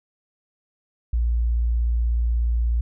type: tone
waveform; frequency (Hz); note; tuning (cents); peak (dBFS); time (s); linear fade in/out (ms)
sine; 58.27; A#1; 0; -18; 1.13-2.81; 5
effects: none